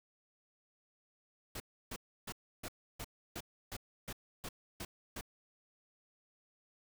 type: noise bursts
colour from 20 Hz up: pink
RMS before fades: -43 dBFS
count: 11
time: 1.55-5.211 s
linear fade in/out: 5 ms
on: 51 ms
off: 310 ms
effects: none

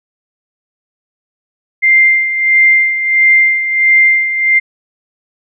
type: tone with tremolo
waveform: sine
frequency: 2096 Hz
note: C7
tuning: 2 cents sharp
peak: -4 dBFS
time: 1.82-4.6 s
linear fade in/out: 20 ms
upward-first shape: sine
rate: 1.5 Hz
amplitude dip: 65%
effects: none

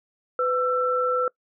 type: tone pair together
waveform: sine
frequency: 501.5 / 1337 Hz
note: B4 / E6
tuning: +26 / +24 cents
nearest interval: octave + perfect fourth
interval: 1698 cents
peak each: -23 dBFS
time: 0.39-1.28 s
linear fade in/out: 2 ms
effects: noise-tail reverb RT60 0.1 s tail -23 dB re dry

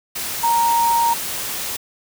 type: tone in noise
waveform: sine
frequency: 932.3 Hz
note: A#5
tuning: in tune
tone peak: -14 dBFS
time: 0.43-1.14 s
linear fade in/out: 10 ms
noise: white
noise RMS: -26 dBFS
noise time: 0.15-1.77 s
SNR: +9 dB
effects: none

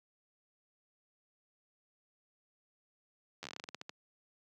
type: slowing click train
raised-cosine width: 0.2 ms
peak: -25 dBFS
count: 14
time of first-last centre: 3.43-3.894 s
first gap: 11 ms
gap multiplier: 1.18
effects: high-pass 150 Hz 12 dB/octave

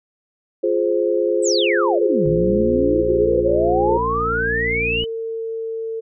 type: chord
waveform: sine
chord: F minor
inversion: none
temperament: just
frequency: 349.2 / 419.1 / 523.8 Hz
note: F4 / Ab4 / C5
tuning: 0 / +16 / +2 cents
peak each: -20 dBFS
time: 0.63-3.98 s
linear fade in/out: 10 ms
type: exponential two-way sweep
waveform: sine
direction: down then up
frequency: 8610 to 148.4 to 3055 Hz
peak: -19 dBFS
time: 1.42-5.06 s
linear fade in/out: 50 ms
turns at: 2.26 s
type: harmonic tone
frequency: 58.27 Hz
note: A#1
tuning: in tune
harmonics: 1 / 2 / 3 / 4 / 5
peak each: -28 / -31 / -33 / -34 / -35 dBFS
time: 2.26-5.04 s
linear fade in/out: 0 ms
type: tone with pitch glide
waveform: sine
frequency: 454.1 to 449.7 Hz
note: A#4 to A4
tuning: -45 to +38 cents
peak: -23 dBFS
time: 3.87-6.01 s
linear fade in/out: 20 ms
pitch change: -17 cents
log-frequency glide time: 4.84-5.72 s
effects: none

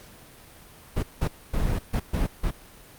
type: noise bursts at uneven times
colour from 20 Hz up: brown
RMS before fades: -24 dBFS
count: 6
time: 0.96-1.03 / 1.21-1.28 / 1.53-1.79 / 1.93-2 / 2.13-2.27 / 2.43-2.51 s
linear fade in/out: 10 ms
effects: pink hiss -49 dBFS RMS until 2.98 s + Opus 48 kbps

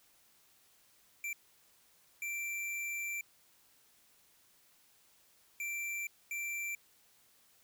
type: tone bursts at uneven times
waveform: square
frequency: 2349 Hz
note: D7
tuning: in tune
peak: -37 dBFS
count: 4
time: 1.24-1.33 / 2.22-3.21 / 5.6-6.07 / 6.31-6.75 s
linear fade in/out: 2 ms
effects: white hiss -67 dBFS RMS until 7.63 s

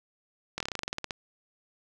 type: slowing click train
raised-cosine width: 0.2 ms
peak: -15 dBFS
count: 14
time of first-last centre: 0.58-1.108 s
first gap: 23 ms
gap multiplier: 1.09
effects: none

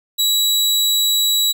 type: tone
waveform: sawtooth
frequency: 3900 Hz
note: B7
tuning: 23 cents flat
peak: -11 dBFS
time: 0.18-1.53 s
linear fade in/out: 20 ms
effects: none

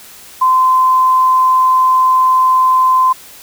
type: tone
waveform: sine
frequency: 1031 Hz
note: C6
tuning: 26 cents flat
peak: -7 dBFS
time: 0.41-3.13 s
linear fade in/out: 10 ms
effects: white hiss -37 dBFS RMS until 3.42 s

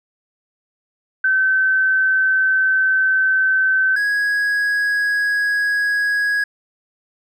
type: tone pair in turn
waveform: sine / triangle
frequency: 1536 / 1659.6 Hz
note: G6 / G#6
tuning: -36 / -2 cents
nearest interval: minor second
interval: 134 cents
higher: second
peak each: -13 / -14 dBFS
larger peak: first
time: 1.24-3.96 / 3.96-6.44 s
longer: first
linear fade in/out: 5 ms
effects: none

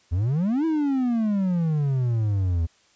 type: exponential two-way sweep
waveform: triangle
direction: up then down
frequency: 79.8 to 329.6 to 79.8 Hz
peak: -18 dBFS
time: 0.11-2.67 s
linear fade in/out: 20 ms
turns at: 0.65 s
effects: white hiss -60 dBFS RMS until 2.95 s + resampled to 16000 Hz

